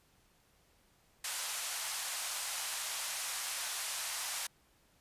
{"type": "band-pass noise", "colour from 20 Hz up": "white", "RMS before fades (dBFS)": -39, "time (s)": [1.24, 4.47], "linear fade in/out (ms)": 5, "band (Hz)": [670, 11000], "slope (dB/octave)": 24, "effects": ["pink hiss -69 dBFS RMS until 5 s", "resampled to 32000 Hz"]}